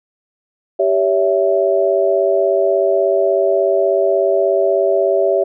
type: chord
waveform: sine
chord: C# diminished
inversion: second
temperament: equal with one note detuned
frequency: 392 / 562.8 / 659.3 Hz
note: G4 / C#5 / E5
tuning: 0 / +26 / 0 cents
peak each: -16 dBFS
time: 0.79-5.44 s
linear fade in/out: 10 ms
effects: none